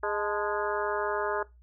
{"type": "harmonic tone with a mistuned harmonic", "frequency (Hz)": 207, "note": "G#3", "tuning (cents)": -5, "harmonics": [2, 3, 4, 5, 6, 7, 8], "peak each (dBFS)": [-32, -34, -35, -36, -37, -37, -38], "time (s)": [0.03, 1.43], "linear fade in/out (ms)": 5, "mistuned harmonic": 4, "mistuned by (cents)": 91, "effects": ["noise-tail reverb RT60 0.2 s tail -19 dB re dry", "added 60 Hz sine -53 dBFS peak until 1.62 s"]}